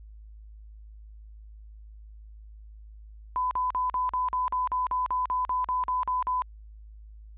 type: tone bursts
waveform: sine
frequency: 1005 Hz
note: B5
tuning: 30 cents sharp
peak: -24 dBFS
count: 16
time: 3.36-6.42 s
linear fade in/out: 0 ms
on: 150 ms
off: 44 ms
effects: added 53 Hz sine -44 dBFS peak until 7.37 s + resampled to 8000 Hz